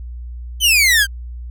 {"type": "exponential sweep", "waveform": "sawtooth", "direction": "down", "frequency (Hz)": [3136, 1540], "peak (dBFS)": -7, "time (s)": [0.6, 1.07], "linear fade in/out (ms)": 50, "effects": ["added 60 Hz sine -27 dBFS peak until 1.5 s"]}